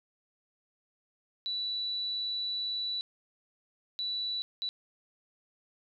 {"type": "tone bursts at uneven times", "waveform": "sine", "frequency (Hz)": 3951, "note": "B7", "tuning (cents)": 0, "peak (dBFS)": -31, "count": 3, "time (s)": [[1.46, 3.01], [3.99, 4.42], [4.62, 4.69]], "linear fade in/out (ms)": 0, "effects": []}